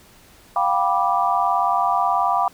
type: chord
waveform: sine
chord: G dominant seventh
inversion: third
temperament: just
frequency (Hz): 705.6 / 784 / 980 / 1176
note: F5 / G5 / B5 / D6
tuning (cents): +18 / 0 / -14 / +2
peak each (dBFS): -22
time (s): 0.56-2.48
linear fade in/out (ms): 2
effects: pink hiss -50 dBFS RMS until 2.53 s